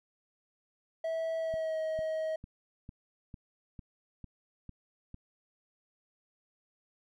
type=tone with pitch glide; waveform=triangle; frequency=651 to 633.9 Hz; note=E5 to D#5; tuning=-22 to +32 cents; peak=-29 dBFS; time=1.04-2.36 s; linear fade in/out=5 ms; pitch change=-46 cents; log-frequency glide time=1.38-1.79 s
type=click train; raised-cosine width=5 ms; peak=-33 dBFS; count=9; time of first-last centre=1.54-5.144 s; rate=2.22 Hz
effects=none